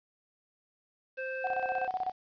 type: harmonic tone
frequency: 523.3 Hz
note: C5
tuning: in tune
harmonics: 1 / 3 / 5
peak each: -36 / -38 / -43 dBFS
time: 1.17-1.88 s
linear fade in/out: 20 ms
type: tone with tremolo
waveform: sine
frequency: 745 Hz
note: F#5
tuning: 12 cents sharp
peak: -28 dBFS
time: 1.44-2.12 s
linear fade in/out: 5 ms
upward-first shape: square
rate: 16 Hz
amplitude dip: 80%
effects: resampled to 11025 Hz + 10-bit